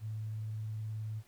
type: tone with vibrato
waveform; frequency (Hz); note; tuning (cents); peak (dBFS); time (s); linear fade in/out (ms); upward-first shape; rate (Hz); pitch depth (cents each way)
sine; 108.7; A2; -21; -36; 0-1.23; 50; triangle; 19; 22
effects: pink hiss -65 dBFS RMS until 1.27 s